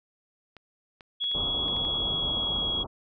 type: clicks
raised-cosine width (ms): 0.3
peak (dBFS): -30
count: 7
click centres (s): 0.567 / 1.008 / 1.241 / 1.315 / 1.683 / 1.765 / 1.85
type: tone with pitch glide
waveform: sine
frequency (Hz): 3346 to 3319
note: G#7 to G#7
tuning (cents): +12 to -2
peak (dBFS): -26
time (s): 1.2-2.84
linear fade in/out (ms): 20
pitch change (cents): -14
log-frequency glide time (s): 1.8-2.65
type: low-pass noise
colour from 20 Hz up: pink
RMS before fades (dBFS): -36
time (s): 1.34-2.87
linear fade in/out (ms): 10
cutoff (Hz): 1300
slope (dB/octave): 96
effects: none